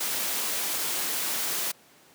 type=noise; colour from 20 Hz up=white; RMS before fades=-29 dBFS; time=0-1.72 s; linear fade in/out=10 ms; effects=pink hiss -56 dBFS RMS until 2.14 s + high-pass 200 Hz 12 dB/octave